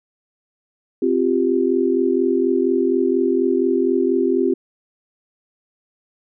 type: chord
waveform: sine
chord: C suspended fourth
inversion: none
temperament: equal with one note detuned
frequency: 261.6 / 347.8 / 392 Hz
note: C4 / F4 / G4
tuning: 0 / -7 / 0 cents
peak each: -20 / -19 / -19 dBFS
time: 1.02-4.54 s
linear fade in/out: 5 ms
effects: none